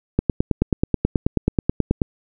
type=click train; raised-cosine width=3 ms; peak=-3 dBFS; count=18; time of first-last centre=0.19-2.018 s; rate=9.3 Hz; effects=none